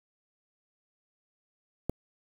click, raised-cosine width 2 ms, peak -15 dBFS, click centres 1.896 s, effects 7-bit

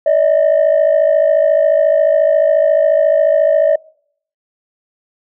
sine tone pair together, 580 / 634.2 Hz, D5 / D#5, -22 / +33 cents, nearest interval major second, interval 155 cents, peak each -10 dBFS, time 0.06-3.76 s, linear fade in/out 5 ms, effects noise-tail reverb RT60 0.6 s tail -24 dB re dry + tanh soft clip ceiling -5 dBFS

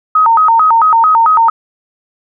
sine tone with vibrato, 1075 Hz, C6, 47 cents sharp, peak -5 dBFS, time 0.15-1.5 s, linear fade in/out 5 ms, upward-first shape square, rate 4.5 Hz, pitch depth 280 cents each way, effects none

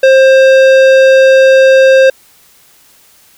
sine tone with tanh clipping, 530 Hz, C5, 22 cents sharp, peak -4 dBFS, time 0.03-2.1 s, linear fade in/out 5 ms, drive 15 dB, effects white hiss -45 dBFS RMS until 3.37 s

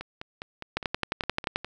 two click trains, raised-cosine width 0.3 ms, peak -10 / -20 dBFS, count 10 / 9, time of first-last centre 0.77-1.559 / 0.01-1.646 s, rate 11.4 / 4.89 Hz, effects none

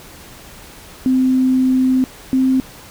sine tone pair in turn, 258.6 / 261.3 Hz, C4 / C4, -20 / -2 cents, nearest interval unison, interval 18 cents, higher second, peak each -11 dBFS, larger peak neither, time 1.06-2.04 / 2.33-2.6 s, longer first, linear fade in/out 0 ms, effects pink hiss -39 dBFS RMS until 2.9 s

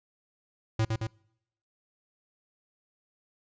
square tone with echo, 110.9 Hz, A2, 14 cents sharp, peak -24 dBFS, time 0.79-0.85 s, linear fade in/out 5 ms, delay 110 ms, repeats 2, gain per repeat -3 dB, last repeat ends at 1.07 s, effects noise-tail reverb RT60 0.8 s tail -26 dB re dry + resampled to 16000 Hz

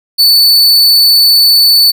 45% pulse tone, 4485 Hz, C#8, 19 cents sharp, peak -3 dBFS, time 0.18-1.92 s, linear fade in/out 20 ms, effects none

